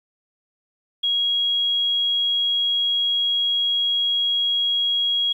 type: tone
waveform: sine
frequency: 3300 Hz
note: G#7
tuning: 12 cents flat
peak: -18 dBFS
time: 1.03-5.33 s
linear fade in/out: 10 ms
effects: 9-bit